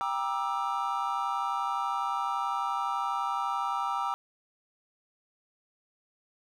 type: chord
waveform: triangle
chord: E half-diminished seventh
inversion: first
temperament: just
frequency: 791.1 / 949.3 / 1186.7 / 1318.5 Hz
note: G5 / Bb5 / D6 / E6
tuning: +16 / +31 / +18 / 0 cents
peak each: -32 dBFS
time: 0.01-4.14 s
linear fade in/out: 0 ms
effects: none